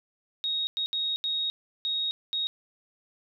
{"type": "tone bursts at uneven times", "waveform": "sine", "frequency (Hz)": 3758, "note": "A#7", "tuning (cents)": 13, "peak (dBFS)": -26, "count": 6, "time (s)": [[0.44, 0.67], [0.77, 0.86], [0.93, 1.16], [1.24, 1.5], [1.85, 2.11], [2.33, 2.47]], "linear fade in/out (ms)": 0, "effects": []}